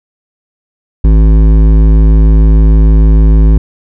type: tone with hard clipping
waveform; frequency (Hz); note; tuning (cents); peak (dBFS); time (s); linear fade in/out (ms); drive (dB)
triangle; 53.3; G#1; +46; -4; 1.04-3.58; 5; 16
effects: none